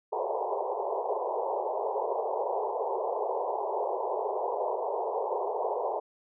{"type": "band-pass noise", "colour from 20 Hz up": "pink", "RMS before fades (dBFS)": -31, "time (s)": [0.12, 6], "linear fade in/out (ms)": 10, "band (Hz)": [390, 1000], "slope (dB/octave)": 96, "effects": []}